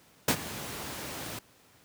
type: noise with ADSR envelope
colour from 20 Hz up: pink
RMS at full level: -21 dBFS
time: 0.28-1.39 s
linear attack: 6 ms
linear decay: 68 ms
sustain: -17 dB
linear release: 4 ms
effects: pink hiss -60 dBFS RMS until 1.84 s + high-pass 100 Hz 12 dB/octave